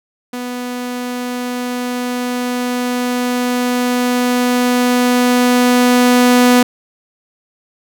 sawtooth tone with level ramp, 246.9 Hz, B3, in tune, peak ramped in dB -18 to -3 dBFS, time 0.33-6.63 s, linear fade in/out 5 ms, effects none

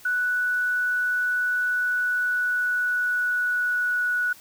sine tone with pitch glide, 1480 to 1469.8 Hz, F#6 to F#6, 0 to -12 cents, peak -21 dBFS, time 0.05-4.33 s, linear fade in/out 5 ms, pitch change -12 cents, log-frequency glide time 1.71-4.15 s, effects white hiss -49 dBFS RMS until 4.4 s

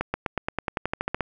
accelerating click train, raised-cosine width 0.5 ms, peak -10 dBFS, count 14, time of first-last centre 0.01-1.207 s, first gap 130 ms, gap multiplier 0.94, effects none

